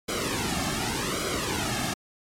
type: noise with flanger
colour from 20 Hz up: pink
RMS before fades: -28 dBFS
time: 0.08-1.94 s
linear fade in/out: 10 ms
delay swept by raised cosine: 1.1 to 2.07 ms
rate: 0.86 Hz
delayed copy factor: -0.85
effects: low-pass 10000 Hz 12 dB/octave + MP3 96 kbps